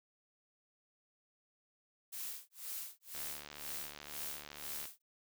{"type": "noise with tremolo", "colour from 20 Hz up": "blue", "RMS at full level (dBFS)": -42, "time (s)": [2.12, 5.02], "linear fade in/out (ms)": 10, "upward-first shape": "sine", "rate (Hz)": 2, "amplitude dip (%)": 100}
{"type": "click train", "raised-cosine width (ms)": 0.2, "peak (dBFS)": -30, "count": 127, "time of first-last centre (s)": [3.15, 4.855], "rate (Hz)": 73.9}
{"effects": []}